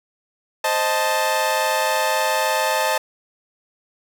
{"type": "chord", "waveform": "sawtooth", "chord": "A diminished", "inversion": "first", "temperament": "equal", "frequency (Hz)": [523.3, 622.3, 880], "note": ["C5", "Eb5", "A5"], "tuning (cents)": [0, 0, 0], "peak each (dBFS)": [-21, -19, -17], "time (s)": [0.64, 2.98], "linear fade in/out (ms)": 5, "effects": []}